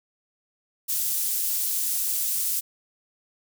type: high-pass noise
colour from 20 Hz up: pink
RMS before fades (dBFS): -26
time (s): 0.88-2.61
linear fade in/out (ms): 20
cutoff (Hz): 10000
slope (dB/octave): 12
effects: none